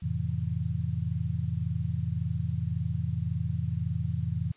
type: chord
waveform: sine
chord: F major seventh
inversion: none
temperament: just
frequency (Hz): 87.31 / 109.13 / 130.96 / 163.7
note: F2 / A2 / C3 / E3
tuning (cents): 0 / -14 / +2 / -12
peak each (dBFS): -33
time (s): 0.02-4.52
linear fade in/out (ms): 10
effects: white hiss -60 dBFS RMS until 4.56 s + resampled to 8000 Hz